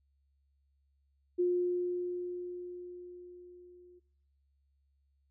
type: tone with level ramp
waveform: sine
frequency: 356.1 Hz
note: F4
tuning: 34 cents sharp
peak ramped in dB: -25 to -55 dBFS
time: 1.38-4 s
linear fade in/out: 20 ms
effects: noise-tail reverb RT60 0.7 s tail -23 dB re dry + added 69 Hz sine -70 dBFS peak until 5.3 s